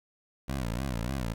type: tone with vibrato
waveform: 15% pulse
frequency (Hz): 61.74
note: B1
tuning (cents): 0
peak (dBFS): -24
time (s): 0.48-1.34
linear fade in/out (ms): 10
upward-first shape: sine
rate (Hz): 3.4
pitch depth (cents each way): 190
effects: 10-bit